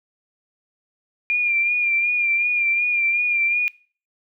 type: tone with vibrato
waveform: sine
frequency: 2400 Hz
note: D7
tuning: 37 cents sharp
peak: -17 dBFS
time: 1.3-3.68 s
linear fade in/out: 0 ms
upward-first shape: sine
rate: 2.7 Hz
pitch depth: 39 cents each way
effects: noise-tail reverb RT60 0.4 s tail -22 dB re dry